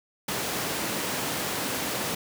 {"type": "high-pass noise", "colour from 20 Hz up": "pink", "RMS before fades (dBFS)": -30, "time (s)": [0.28, 2.15], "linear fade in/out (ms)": 5, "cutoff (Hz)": 180, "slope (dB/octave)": 12, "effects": []}